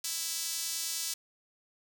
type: tone with high-pass filter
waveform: sawtooth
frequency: 329.6 Hz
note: E4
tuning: in tune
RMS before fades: -35 dBFS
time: 0.04-1.14 s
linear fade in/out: 5 ms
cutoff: 5500 Hz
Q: 1.2
effects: 9-bit